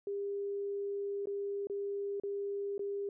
sine tone with dropouts, 401.5 Hz, G4, 41 cents sharp, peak -34 dBFS, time 0.07-3.09 s, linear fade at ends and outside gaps 2 ms, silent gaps 1.257-1.271 / 1.671-1.698 / 2.199-2.235 / 2.78-2.793 s, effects none

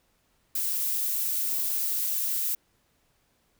violet noise, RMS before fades -28 dBFS, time 0.55-2.55 s, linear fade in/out 5 ms, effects pink hiss -69 dBFS RMS until 3.59 s

